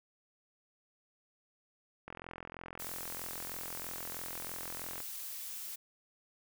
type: click train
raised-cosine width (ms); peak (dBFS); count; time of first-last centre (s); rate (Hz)
0.5; -29; 127; 2.08-5.003; 43.1
type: noise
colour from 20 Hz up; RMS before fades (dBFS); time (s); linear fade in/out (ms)
blue; -43; 2.79-5.76; 10
effects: none